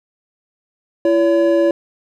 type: tone pair together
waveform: triangle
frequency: 337.1 / 567 Hz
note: E4 / C#5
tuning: +39 / +39 cents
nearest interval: major sixth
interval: 900 cents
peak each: -12 dBFS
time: 1.05-1.71 s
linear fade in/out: 2 ms
effects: none